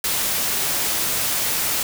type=noise; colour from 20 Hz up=white; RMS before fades=-22 dBFS; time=0.04-1.83 s; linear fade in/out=2 ms; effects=none